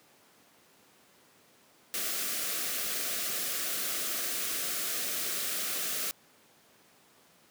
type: band-stop noise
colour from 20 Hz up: white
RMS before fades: -33 dBFS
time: 1.94-6.11 s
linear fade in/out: 0 ms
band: 750 to 1100 Hz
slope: 96 dB/octave
effects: pink hiss -61 dBFS RMS until 7.5 s + high-pass 200 Hz 12 dB/octave